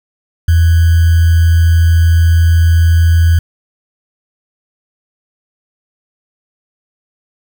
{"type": "tone with sample-and-hold", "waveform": "sine", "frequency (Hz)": 83.2, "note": "E2", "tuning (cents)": 17, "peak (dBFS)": -5, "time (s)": [0.48, 3.39], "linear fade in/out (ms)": 5, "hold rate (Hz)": 1575, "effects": []}